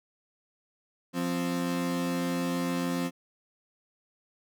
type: tone pair together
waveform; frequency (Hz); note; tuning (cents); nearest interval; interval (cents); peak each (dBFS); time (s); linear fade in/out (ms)
35% pulse; 174.6 / 261.6; F3 / C4; 0 / 0; perfect fifth; 700; -30 / -28; 1.13-3.11; 50
effects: none